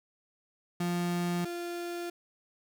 35% pulse tone pair in turn, 174.9 / 346.8 Hz, F3 / F4, +3 / -12 cents, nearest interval octave, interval 1185 cents, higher second, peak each -27 / -33 dBFS, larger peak first, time 0.8-1.45 / 1.45-2.1 s, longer neither, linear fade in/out 5 ms, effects none

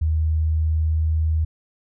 sine tone with pitch glide, 78.7 to 79.16 Hz, D#2 to D#2, +20 to +30 cents, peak -17 dBFS, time 0.01-1.45 s, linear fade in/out 10 ms, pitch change +10 cents, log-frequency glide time 0.16-1.25 s, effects none

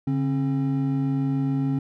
triangle tone pair together, 141.95 / 268.9 Hz, C#3 / C4, +41 / +47 cents, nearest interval major seventh, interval 1106 cents, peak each -22 dBFS, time 0.07-1.79 s, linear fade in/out 5 ms, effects none

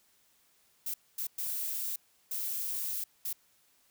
violet noise bursts at uneven times, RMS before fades -35 dBFS, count 5, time 0.86-0.94 / 1.18-1.27 / 1.38-1.96 / 2.31-3.04 / 3.25-3.33 s, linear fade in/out 5 ms, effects white hiss -68 dBFS RMS until 3.9 s

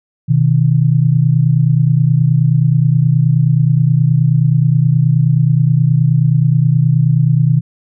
sine tone pair together, 126.6 / 156.06 Hz, B2 / D#3, +43 / +6 cents, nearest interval major third, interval 363 cents, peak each -11 dBFS, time 0.28-7.61 s, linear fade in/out 20 ms, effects none

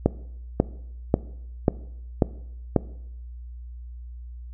click train, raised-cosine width 2 ms, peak -3 dBFS, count 6, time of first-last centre 0.06-2.763 s, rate 1.85 Hz, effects noise-tail reverb RT60 0.8 s tail -19 dB re dry + added 60 Hz sine -36 dBFS peak until 4.53 s

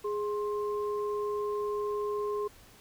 sine tone pair together, 415.3 / 1056.2 Hz, G#4 / C6, 0 / +16 cents, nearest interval octave + major third, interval 1616 cents, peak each -30 / -37 dBFS, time 0.04-2.48 s, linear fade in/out 10 ms, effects pink hiss -56 dBFS RMS until 2.8 s

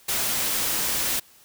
white noise, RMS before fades -25 dBFS, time 0.08-1.2 s, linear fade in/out 10 ms, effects white hiss -54 dBFS RMS until 1.44 s

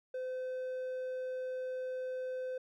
sine tone with hard clipping, 512 Hz, C5, 38 cents flat, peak -37 dBFS, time 0.14-2.58 s, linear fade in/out 5 ms, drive 3 dB, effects none

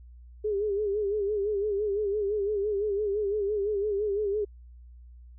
sine tone with vibrato, 410.6 Hz, G#4, 20 cents flat, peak -25 dBFS, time 0.44-4.45 s, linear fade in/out 10 ms, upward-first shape sine, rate 5.9 Hz, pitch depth 80 cents each way, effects added 60 Hz sine -46 dBFS peak until 5.38 s

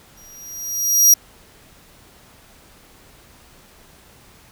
sawtooth tone with exponential growth, 5730 Hz, F8, 44 cents sharp, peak -4 dBFS, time 0.17-1.14 s, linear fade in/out 5 ms, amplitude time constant 210 ms, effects pink hiss -49 dBFS RMS until 4.51 s

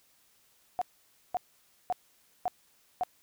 sine tone bursts, 727 Hz, F#5, 31 cents flat, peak -26 dBFS, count 5, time 0.79-3.035 s, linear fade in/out 0 ms, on 25 ms, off 530 ms, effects white hiss -66 dBFS RMS until 3.22 s

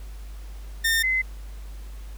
sawtooth / sine tone pair in turn, 1817 / 2050 Hz, A#6 / C7, -45 / -36 cents, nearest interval major second, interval 209 cents, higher second, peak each -16 / -20 dBFS, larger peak first, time 0.84-1.03 / 1.03-1.22 s, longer neither, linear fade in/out 10 ms, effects added 50 Hz sine -35 dBFS peak until 2.17 s + pink hiss -52 dBFS RMS until 2.17 s

